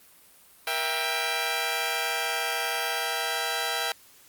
10% pulse chord, E diminished, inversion second, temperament just, 474.7 / 659.3 / 791.1 Hz, Bb4 / E5 / G5, +31 / 0 / +16 cents, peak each -25 / -23 / -21 dBFS, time 0.67-3.92 s, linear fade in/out 2 ms, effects white hiss -55 dBFS RMS until 4.28 s + Opus 32 kbps

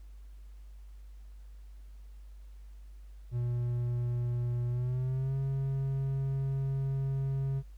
triangle tone with pitch glide, 120.8 to 135.59 Hz, B2 to C#3, -38 to -38 cents, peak -27 dBFS, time 3.31-7.63 s, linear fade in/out 50 ms, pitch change +200 cents, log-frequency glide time 4.68-5.36 s, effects added 50 Hz sine -46 dBFS peak until 7.77 s + pink hiss -70 dBFS RMS until 7.77 s

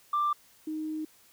sine tone pair in turn, 1182 / 311.1 Hz, D6 / D#4, +11 / 0 cents, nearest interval octave + major seventh, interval 2311 cents, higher first, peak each -23 / -31 dBFS, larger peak first, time 0.13-0.33 / 0.67-1.05 s, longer second, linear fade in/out 5 ms, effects tanh soft clip ceiling -21 dBFS + white hiss -60 dBFS RMS until 1.32 s

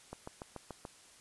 click train, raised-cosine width 1 ms, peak -28 dBFS, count 6, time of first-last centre 0.13-0.852 s, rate 6.93 Hz, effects white hiss -59 dBFS RMS until 1.2 s + resampled to 24000 Hz

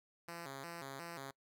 5% pulse tone with vibrato, 152.3 Hz, D#3, 37 cents flat, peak -34 dBFS, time 0.28-1.31 s, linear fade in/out 5 ms, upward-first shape square, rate 2.8 Hz, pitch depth 190 cents each way, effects noise-tail reverb RT60 0.1 s tail -24 dB re dry

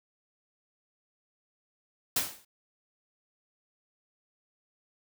white noise with exponential decay, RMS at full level -24 dBFS, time 2.16-2.45 s, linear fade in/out 5 ms, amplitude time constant 62 ms, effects none

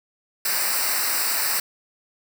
white noise with comb filter, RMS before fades -23 dBFS, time 0.45-1.6 s, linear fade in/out 5 ms, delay 0.3 ms, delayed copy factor -0.9, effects none

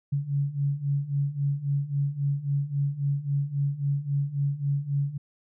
sine beating tone pair, 139.3 / 143 Hz, C#3 / D3, +9 / -46 cents, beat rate 3.7 Hz, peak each -29 / -26 dBFS, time 0.12-5.18 s, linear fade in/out 10 ms, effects none

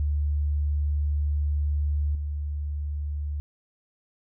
sine tone with level steps, 73.42 Hz, D2, in tune, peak -22 / -27 dBFS, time 0-3.4 s, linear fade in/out 0 ms, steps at 2.15 s, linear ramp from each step 2 ms, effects none

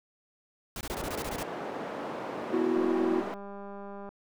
pink noise bursts, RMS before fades -37 dBFS, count 10, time 0.76-1.43 s, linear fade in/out 2 ms, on 49 ms, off 20 ms
white band-pass noise, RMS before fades -37 dBFS, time 0.9-3.34 s, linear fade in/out 0 ms, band 240 to 730 Hz, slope 12 dB/octave
triangle chord, B suspended fourth, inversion none, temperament equal, 246.9 / 329.6 / 370 Hz, B3 / E4 / F#4, 0 / 0 / 0 cents, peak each -30 / -27 / -26 dBFS, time 2.52-3.22 s, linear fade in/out 20 ms
click train, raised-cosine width 1 ms, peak -30 dBFS, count 265, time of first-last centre 2.77-4.09 s, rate 200 Hz
effects none

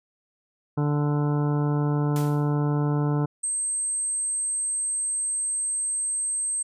harmonic tone, 146.83 Hz, D3, in tune, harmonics 1 / 2 / 3 / 4 / 5 / 6 / 7 / 9 / 10, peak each -22 / -28 / -32 / -40 / -39 / -38 / -39 / -41 / -48 dBFS, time 0.77-3.26 s, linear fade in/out 10 ms
white noise with exponential decay, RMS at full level -35 dBFS, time 2.16-2.55 s, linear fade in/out 1 ms, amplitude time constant 83 ms
sine tone, 8300 Hz, C9, 15 cents flat, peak -24 dBFS, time 3.43-6.63 s, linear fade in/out 10 ms
effects resampled to 32000 Hz

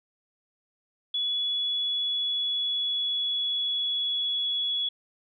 sine tone with pitch glide, 3400 to 3377 Hz, G#7 to G#7, +40 to +28 cents, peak -25 dBFS, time 1.14-4.89 s, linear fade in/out 5 ms, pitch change -12 cents, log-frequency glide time 1.3-4.43 s, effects none

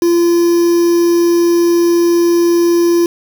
triangle tone with quantisation, 343.1 Hz, F4, 31 cents flat, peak -6 dBFS, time 0.02-3.06 s, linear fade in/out 2 ms, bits 4, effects none

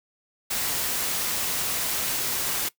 white noise, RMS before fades -27 dBFS, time 0.5-2.69 s, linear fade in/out 10 ms, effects noise-tail reverb RT60 0.1 s tail -19 dB re dry

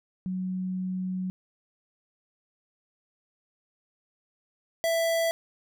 sine / square tone pair in turn, 185.2 / 662.3 Hz, F#3 / E5, +2 / +8 cents, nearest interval octave + minor seventh, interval 2206 cents, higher second, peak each -28 / -24 dBFS, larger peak second, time 0.26-1.3 / 4.84-5.31 s, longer first, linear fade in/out 0 ms, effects none

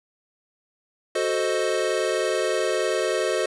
square chord, F# diminished seventh, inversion none, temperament equal, 370 / 440 / 523.3 / 622.3 Hz, F#4 / A4 / C5 / Eb5, 0 / 0 / 0 / 0 cents, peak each -28 dBFS, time 1.15-3.46 s, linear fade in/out 5 ms, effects resampled to 24000 Hz

